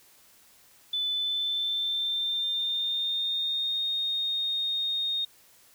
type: tone with pitch glide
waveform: sine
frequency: 3500 to 3700 Hz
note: A7 to A#7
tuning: -10 to -14 cents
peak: -26 dBFS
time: 0.93-5.25 s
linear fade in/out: 5 ms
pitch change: +96 cents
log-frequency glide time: 1.09-3.84 s
effects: white hiss -58 dBFS RMS until 5.74 s